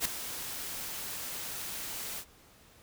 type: noise with ADSR envelope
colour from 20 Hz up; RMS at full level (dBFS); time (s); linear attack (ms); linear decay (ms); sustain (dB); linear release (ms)
white; -27; 0-2.25; 53; 5; -12; 70
effects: pink hiss -59 dBFS RMS until 2.82 s